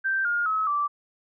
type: tone with pitch steps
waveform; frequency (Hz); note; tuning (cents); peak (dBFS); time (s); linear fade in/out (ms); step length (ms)
sine; 1565 / 1418.6 / 1285.9 / 1165.7; G6 / F6 / E6 / D6; -3 / +27 / -43 / -13; -22; 0.04-0.88; 20; 210
effects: none